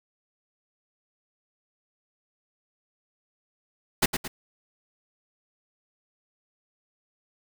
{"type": "noise with echo", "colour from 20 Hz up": "pink", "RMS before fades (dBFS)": -20, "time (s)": [4.02, 4.06], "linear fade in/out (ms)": 10, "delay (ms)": 110, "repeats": 2, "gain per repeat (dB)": -7, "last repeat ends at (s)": 4.28, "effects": []}